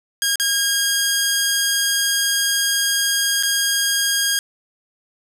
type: tone with dropouts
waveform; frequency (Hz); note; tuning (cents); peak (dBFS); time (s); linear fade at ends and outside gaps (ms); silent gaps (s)
10% pulse; 1626; G#6; -37; -8; 0.22-4.39; 1; 0.357-0.398 / 3.427-3.433
effects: none